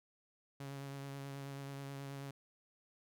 sawtooth tone with vibrato, 138.59 Hz, C#3, in tune, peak -40 dBFS, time 0.6-2.31 s, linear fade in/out 5 ms, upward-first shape triangle, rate 9.3 Hz, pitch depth 22 cents each way, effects none

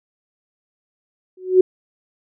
sine tone with exponential growth, 370.3 Hz, F#4, 1 cent sharp, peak -4 dBFS, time 1.37-1.61 s, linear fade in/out 5 ms, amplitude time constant 51 ms, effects none

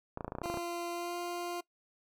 clicks, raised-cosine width 1 ms, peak -23 dBFS, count 12, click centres 0.174 / 0.208 / 0.246 / 0.28 / 0.321 / 0.352 / 0.385 / 0.417 / 0.458 / 0.5 / 0.542 / 0.573 s
20% pulse tone with pitch glide, 344.8 to 349.4 Hz, F4 to F4, -22 to +1 cents, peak -31 dBFS, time 0.43-1.61 s, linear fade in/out 10 ms, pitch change +23 cents, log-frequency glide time 0.92-1.16 s
effects noise-tail reverb RT60 0.1 s tail -21 dB re dry

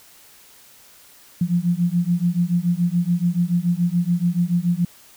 sine beating tone pair, 171 / 178 Hz, F3 / F3, -36 / +33 cents, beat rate 7 Hz, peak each -20 dBFS, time 1.41-4.85 s, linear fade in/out 5 ms, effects white hiss -49 dBFS RMS until 5.16 s

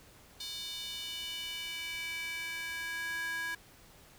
square tone with high-pass filter sweep, 330 Hz, E4, 2 cents sharp, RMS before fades -39 dBFS, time 0.4-3.55 s, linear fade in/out 5 ms, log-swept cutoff 3900 to 1500 Hz, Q 3.9, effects pink hiss -58 dBFS RMS until 4.18 s

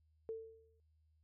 sine tone with exponential decay, 447.2 Hz, A4, 28 cents sharp, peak -38 dBFS, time 0.29-0.8 s, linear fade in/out 0 ms, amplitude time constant 110 ms, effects added 78 Hz sine -70 dBFS peak until 1.23 s

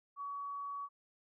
sine tone, 1130 Hz, C#6, 33 cents sharp, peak -39 dBFS, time 0.16-0.89 s, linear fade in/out 50 ms, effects none

